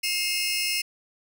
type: tone cluster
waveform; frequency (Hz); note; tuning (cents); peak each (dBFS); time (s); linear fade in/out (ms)
sawtooth; 2129 / 2569 / 2798 / 5220; C7 / E7 / F7 / E8; +30 / -45 / +3 / -18; -27; 0.03-0.82; 10
effects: none